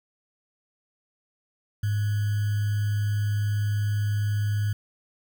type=tone with sample-and-hold; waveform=sine; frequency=103.83 Hz; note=G#2; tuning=in tune; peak=-22 dBFS; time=1.83-4.73 s; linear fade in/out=5 ms; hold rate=1575 Hz; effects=none